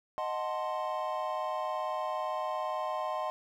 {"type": "chord", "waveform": "triangle", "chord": "D# diminished seventh", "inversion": "none", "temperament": "equal", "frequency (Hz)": [622.3, 740, 880, 1046.5], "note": ["D#5", "F#5", "A5", "C6"], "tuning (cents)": [0, 0, 0, 0], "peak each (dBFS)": [-34, -36, -38, -34], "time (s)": [0.18, 3.3], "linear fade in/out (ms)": 0, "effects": []}